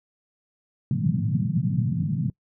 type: band-pass noise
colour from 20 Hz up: white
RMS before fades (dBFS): -24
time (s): 0.91-2.3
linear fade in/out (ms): 2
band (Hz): 110 to 200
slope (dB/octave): 48
effects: noise-tail reverb RT60 0.1 s tail -24 dB re dry